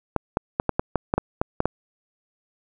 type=clicks; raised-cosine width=1 ms; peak=-6 dBFS; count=11; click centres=0.163 / 0.371 / 0.599 / 0.693 / 0.795 / 0.957 / 1.139 / 1.18 / 1.415 / 1.604 / 1.656 s; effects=none